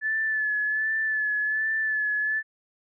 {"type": "tone with vibrato", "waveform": "sine", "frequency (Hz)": 1734, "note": "A6", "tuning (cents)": -26, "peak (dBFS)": -23, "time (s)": [0.01, 2.43], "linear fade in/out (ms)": 50, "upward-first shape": "sine", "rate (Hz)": 1.3, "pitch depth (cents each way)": 34, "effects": []}